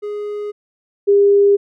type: tone pair in turn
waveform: triangle / sine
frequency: 415.3 / 402.8 Hz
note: G#4 / G4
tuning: 0 / +47 cents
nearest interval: minor second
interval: 53 cents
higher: first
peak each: -20 / -8 dBFS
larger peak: second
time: 0.02-0.52 / 1.07-1.57 s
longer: neither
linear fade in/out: 20 ms
effects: none